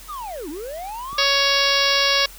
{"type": "linear two-way sweep", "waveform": "triangle", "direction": "down then up", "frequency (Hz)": [1286, 275.7, 1286], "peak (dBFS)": -27, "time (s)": [0.08, 1.24], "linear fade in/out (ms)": 20, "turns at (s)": 0.49}
{"type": "click", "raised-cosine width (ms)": 3, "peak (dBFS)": -28, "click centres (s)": 1.13}
{"type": "harmonic tone", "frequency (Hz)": 557, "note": "C#5", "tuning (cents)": 8, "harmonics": [1, 2, 3, 4, 5, 6, 7, 8, 9, 10], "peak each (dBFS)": [-25, -25, -25, -25, -25, -25, -25, -25, -25, -25], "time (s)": [1.18, 2.26], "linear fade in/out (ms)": 5}
{"effects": ["added 42 Hz sine -43 dBFS peak until 2.38 s", "white hiss -43 dBFS RMS until 2.38 s"]}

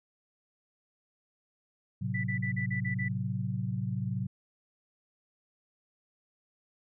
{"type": "chord", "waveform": "sine", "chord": "F# diminished", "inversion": "first", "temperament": "equal", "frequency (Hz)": [110, 130.81, 185], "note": ["A2", "C3", "F#3"], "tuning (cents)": [0, 0, 0], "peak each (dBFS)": [-34, -34, -35], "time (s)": [2.01, 4.27], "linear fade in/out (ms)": 10}
{"type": "tone bursts", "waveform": "sine", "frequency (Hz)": 1977, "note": "B6", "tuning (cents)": 1, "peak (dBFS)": -33, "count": 7, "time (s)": [2.14, 3.086], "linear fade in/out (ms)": 10, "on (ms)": 100, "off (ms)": 41}
{"effects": []}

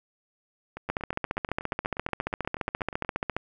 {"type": "two click trains", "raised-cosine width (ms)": 0.5, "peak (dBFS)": [-22, -12], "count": [20, 37], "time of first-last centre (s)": [[0.77, 3.048], [0.9, 3.366]], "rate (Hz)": [8.34, 14.6], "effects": []}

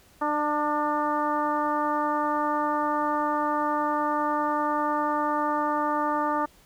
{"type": "harmonic tone with a mistuned harmonic", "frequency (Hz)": 298.3, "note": "D4", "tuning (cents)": 27, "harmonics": [1, 2, 3, 4, 5, 6], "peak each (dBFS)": [-30, -31, -27, -28, -38, -41], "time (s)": [0.21, 6.46], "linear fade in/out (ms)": 10, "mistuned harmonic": 5, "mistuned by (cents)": -37, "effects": ["pink hiss -57 dBFS RMS until 6.65 s"]}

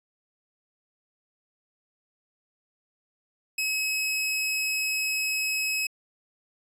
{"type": "tone", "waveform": "sawtooth", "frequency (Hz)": 2562, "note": "E7", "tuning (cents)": -50, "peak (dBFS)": -22, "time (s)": [3.58, 5.87], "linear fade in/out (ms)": 5, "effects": ["resampled to 32000 Hz"]}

